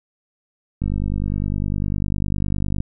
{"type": "click train", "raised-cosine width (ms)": 5, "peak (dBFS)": -11, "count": 100, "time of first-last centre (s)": [0.82, 2.804], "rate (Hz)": 49.9, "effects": []}